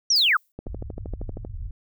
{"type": "linear sweep", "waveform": "sine", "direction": "down", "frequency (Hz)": [5890, 1107], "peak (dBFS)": -16, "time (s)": [0.1, 0.37], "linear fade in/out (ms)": 5}
{"type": "noise with exponential decay", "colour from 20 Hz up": "violet", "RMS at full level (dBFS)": -33, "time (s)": [0.16, 0.52], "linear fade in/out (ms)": 1, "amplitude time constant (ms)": 77}
{"type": "click train", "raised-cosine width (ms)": 2, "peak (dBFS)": -21, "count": 12, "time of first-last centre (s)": [0.59, 1.449], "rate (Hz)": 12.8}
{"type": "low-pass noise", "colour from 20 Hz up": "pink", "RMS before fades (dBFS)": -34, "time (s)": [0.66, 1.71], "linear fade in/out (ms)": 2, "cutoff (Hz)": 110, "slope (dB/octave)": 48}
{"effects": []}